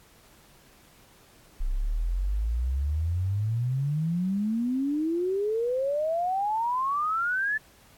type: exponential sweep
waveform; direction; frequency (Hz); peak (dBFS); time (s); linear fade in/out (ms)
sine; up; 30.68 to 1760; -24; 1.6-7.58; 10
effects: pink hiss -57 dBFS RMS until 7.97 s + AAC 64 kbps